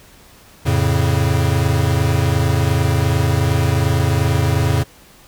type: chord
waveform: square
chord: F augmented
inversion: none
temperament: equal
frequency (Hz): 87.31 / 110 / 138.59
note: F2 / A2 / C#3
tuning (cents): 0 / 0 / 0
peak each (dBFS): -19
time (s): 0.65-4.84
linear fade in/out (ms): 20
effects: pink hiss -46 dBFS RMS until 5.27 s